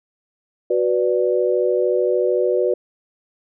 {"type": "chord", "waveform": "sine", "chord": "B minor", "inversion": "second", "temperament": "equal", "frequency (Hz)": [370, 493.9, 587.3], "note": ["F#4", "B4", "D5"], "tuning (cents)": [0, 0, 0], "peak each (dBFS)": [-19, -19, -22], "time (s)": [0.7, 2.74], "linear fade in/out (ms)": 5, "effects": []}